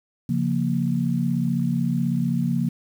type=chord; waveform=sine; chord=Bb minor; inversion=first; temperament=equal; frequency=138.59 / 174.61 / 233.1 Hz; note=Db3 / F3 / Bb3; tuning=0 / 0 / 0 cents; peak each=-25 / -24 / -24 dBFS; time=0.29-2.69 s; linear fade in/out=5 ms; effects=8-bit